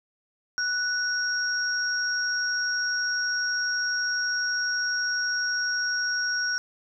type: tone pair together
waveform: sine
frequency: 1480 / 5588 Hz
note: F#6 / F8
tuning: 0 / 0 cents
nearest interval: octave + major seventh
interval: 2300 cents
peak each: -26 / -28 dBFS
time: 0.58-6.58 s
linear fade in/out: 0 ms
effects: none